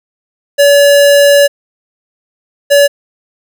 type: tone pair in turn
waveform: square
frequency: 570 / 570 Hz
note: C#5 / C#5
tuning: +48 / +48 cents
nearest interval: unison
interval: 0 cents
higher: neither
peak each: -4 dBFS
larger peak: neither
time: 0.58-1.48 / 2.7-2.88 s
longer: first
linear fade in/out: 20 ms
effects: none